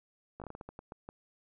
slowing click train, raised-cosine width 1 ms, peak -30 dBFS, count 11, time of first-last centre 0.4-1.089 s, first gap 17 ms, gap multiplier 1.29, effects none

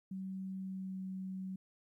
sine tone with pitch glide, 190.1 to 188.68 Hz, F#3 to F#3, +47 to +34 cents, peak -39 dBFS, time 0.11-1.56 s, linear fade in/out 5 ms, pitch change -13 cents, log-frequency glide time 0.58-1.02 s, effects 13-bit

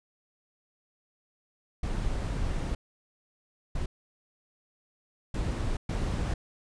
brown noise bursts at uneven times, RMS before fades -30 dBFS, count 4, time 1.83-2.75 / 3.75-3.86 / 5.34-5.77 / 5.89-6.34 s, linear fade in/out 5 ms, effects resampled to 22050 Hz

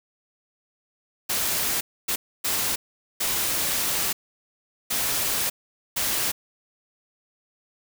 white noise bursts at uneven times, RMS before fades -25 dBFS, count 6, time 1.29-1.81 / 2.08-2.16 / 2.44-2.76 / 3.2-4.13 / 4.9-5.5 / 5.96-6.32 s, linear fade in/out 10 ms, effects none

